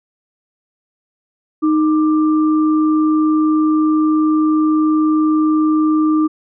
sine tone pair together, 310.2 / 1183.4 Hz, D#4 / D6, -5 / +13 cents, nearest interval octave + major seventh, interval 2318 cents, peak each -11 / -23 dBFS, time 1.62-6.28 s, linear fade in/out 20 ms, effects none

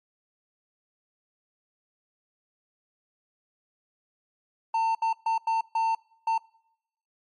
triangle tone bursts at uneven times, 900 Hz, A5, 39 cents sharp, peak -20 dBFS, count 6, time 4.74-4.95 / 5.02-5.13 / 5.26-5.38 / 5.47-5.61 / 5.75-5.95 / 6.27-6.38 s, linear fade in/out 5 ms, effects noise-tail reverb RT60 0.8 s tail -25 dB re dry + MP3 48 kbps

